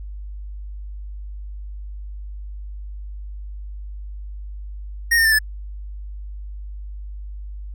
square tone with pitch steps, 1860 / 1818.6 / 1778.1 / 1738.5 Hz, A#6 / A#6 / A6 / A6, -4 / -43 / +18 / -21 cents, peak -14 dBFS, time 5.11-5.39 s, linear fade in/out 10 ms, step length 70 ms, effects added 50 Hz sine -30 dBFS peak until 7.74 s

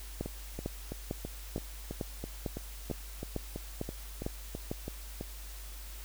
two click trains, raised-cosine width 2 ms, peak -20 / -24 dBFS, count 11 / 16, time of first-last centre 0.21-4.715 / 0.26-5.21 s, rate 2.22 / 3.03 Hz, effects added 50 Hz sine -43 dBFS peak until 6.04 s + white hiss -50 dBFS RMS until 6.04 s

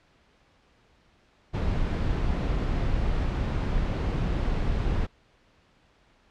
brown noise, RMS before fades -26 dBFS, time 1.53-5.07 s, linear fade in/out 20 ms, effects pink hiss -62 dBFS RMS until 6.3 s + low-pass 4000 Hz 12 dB/octave

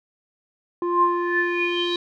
square tone with low-pass filter sweep, 349.2 Hz, F4, in tune, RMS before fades -22 dBFS, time 0.82-1.96 s, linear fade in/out 2 ms, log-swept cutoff 800 to 3900 Hz, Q 10, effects none

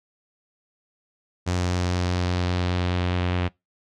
sawtooth tone with low-pass filter sweep, 89.5 Hz, F2, 43 cents sharp, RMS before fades -24 dBFS, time 1.46-3.49 s, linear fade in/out 20 ms, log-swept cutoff 6800 to 2900 Hz, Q 1.6, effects noise-tail reverb RT60 0.2 s tail -24 dB re dry

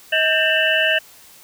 sine tone cluster, 635 / 1581 / 1806 / 2677 / 2949 Hz, D#5 / G6 / A6 / E7 / F#7, +35 / +14 / +45 / +26 / -6 cents, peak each -21 dBFS, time 0.12-0.99 s, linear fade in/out 10 ms, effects white hiss -46 dBFS RMS until 1.43 s

